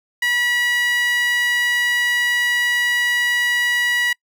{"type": "tone with high-pass filter", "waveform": "sawtooth", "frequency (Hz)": 969, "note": "B5", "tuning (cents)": -33, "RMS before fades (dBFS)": -19, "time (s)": [0.22, 4.13], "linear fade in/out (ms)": 5, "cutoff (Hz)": 2100, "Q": 6.6, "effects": ["noise-tail reverb RT60 0.1 s tail -26 dB re dry"]}